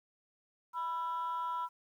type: tone pair together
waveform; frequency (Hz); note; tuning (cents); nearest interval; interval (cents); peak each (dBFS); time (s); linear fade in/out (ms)
sine; 987.8 / 1339.3; B5 / E6; 0 / +27; perfect fourth; 527; -33 / -38; 0.73-1.69; 50
effects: tanh soft clip ceiling -30 dBFS + 11-bit